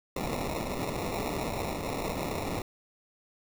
white noise with sample-and-hold, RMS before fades -33 dBFS, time 0.16-2.62 s, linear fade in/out 5 ms, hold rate 1575 Hz, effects none

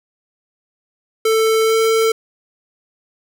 square tone with pitch glide, 443.2 to 447.1 Hz, A4 to A4, +13 to +28 cents, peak -13 dBFS, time 1.25-2.12 s, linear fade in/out 5 ms, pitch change +15 cents, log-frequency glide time 1.64-1.76 s, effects none

